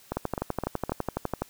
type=two click trains; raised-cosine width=1 ms; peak=-13 / -15 dBFS; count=16 / 4; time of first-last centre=0.17-1.42 / 0.12-0.895 s; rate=12 / 3.87 Hz; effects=white hiss -55 dBFS RMS until 1.49 s